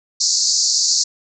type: band-pass noise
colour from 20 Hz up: pink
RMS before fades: -17 dBFS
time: 0.2-1.04 s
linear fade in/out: 10 ms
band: 4300 to 7200 Hz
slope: 96 dB/octave
effects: none